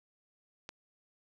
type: click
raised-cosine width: 0.2 ms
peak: -25 dBFS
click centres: 0.691 s
effects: none